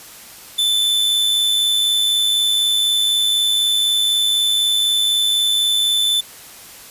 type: tone with amplitude modulation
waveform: 45% pulse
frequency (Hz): 3516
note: A7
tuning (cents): -2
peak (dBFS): -13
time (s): 0.58-6.21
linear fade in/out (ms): 10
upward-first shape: sine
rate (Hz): 104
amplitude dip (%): 35
effects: white hiss -39 dBFS RMS until 6.9 s + resampled to 32000 Hz